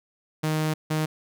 sawtooth tone bursts at uneven times, 155.6 Hz, D#3, in tune, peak -19 dBFS, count 2, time 0.43-0.74 / 0.9-1.06 s, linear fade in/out 10 ms, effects none

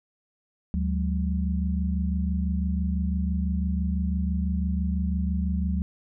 sine tone cluster, 74.1 / 182 / 208 Hz, D2 / F#3 / G#3, +16 / -28 / +3 cents, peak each -25 / -28 / -33 dBFS, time 0.74-5.82 s, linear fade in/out 0 ms, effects none

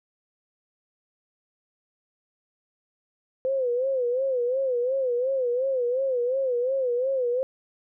sine tone with vibrato, 510 Hz, C5, 44 cents flat, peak -22 dBFS, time 3.45-7.43 s, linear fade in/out 0 ms, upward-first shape sine, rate 2.8 Hz, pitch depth 110 cents each way, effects none

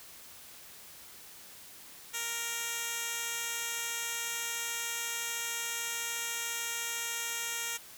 10% pulse tone with band-pass filter, 466.2 Hz, A#4, in tune, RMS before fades -36 dBFS, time 2.13-7.78 s, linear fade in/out 20 ms, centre 8500 Hz, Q 0.62, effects white hiss -51 dBFS RMS until 7.97 s

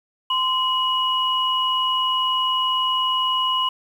sine tone pair together, 1033 / 2915 Hz, C6 / F#7, -22 / -26 cents, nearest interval octave + tritone, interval 1796 cents, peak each -21 dBFS, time 0.3-3.69 s, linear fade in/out 5 ms, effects 8-bit

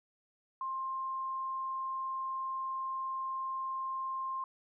sine tone, 1057 Hz, C6, 17 cents sharp, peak -34 dBFS, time 0.61-4.44 s, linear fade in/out 2 ms, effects none

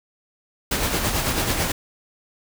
pink noise with tremolo, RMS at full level -21 dBFS, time 0.71-1.72 s, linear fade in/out 5 ms, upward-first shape sine, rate 9.1 Hz, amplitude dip 45%, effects none

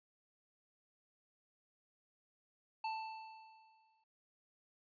square tone with exponential decay, 884 Hz, A5, 8 cents sharp, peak -37 dBFS, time 2.84-4.04 s, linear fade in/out 5 ms, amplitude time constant 260 ms, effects resampled to 11025 Hz

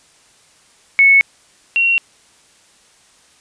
sine tone pair in turn, 2205 / 2739 Hz, C#7 / F7, -10 / -34 cents, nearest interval major third, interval 376 cents, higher second, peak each -6 / -11 dBFS, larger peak first, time 0.99-1.21 / 1.76-1.98 s, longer neither, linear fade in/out 0 ms, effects white hiss -51 dBFS RMS until 3.4 s + resampled to 22050 Hz

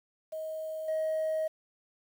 sine tone with level steps, 631 Hz, D#5, 24 cents sharp, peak -34 / -26 dBFS, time 0.32-1.48 s, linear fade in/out 10 ms, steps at 0.88 s, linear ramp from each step 5 ms, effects tanh soft clip ceiling -26 dBFS + 9-bit

